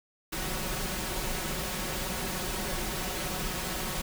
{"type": "noise with comb filter", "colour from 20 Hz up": "pink", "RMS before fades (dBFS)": -33, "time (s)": [0.32, 4.02], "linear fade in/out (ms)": 10, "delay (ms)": 5.4, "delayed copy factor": 0.6, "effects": []}